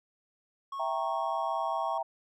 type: tone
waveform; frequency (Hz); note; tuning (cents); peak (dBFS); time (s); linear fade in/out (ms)
triangle; 1098; C#6; -17; -33; 0.72-1.98; 5
type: chord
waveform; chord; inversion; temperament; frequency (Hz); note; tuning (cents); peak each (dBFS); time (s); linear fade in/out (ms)
sine; E diminished; none; equal; 659.3 / 784 / 932.3; E5 / G5 / Bb5; 0 / 0 / 0; -34; 0.79-2.03; 10
effects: none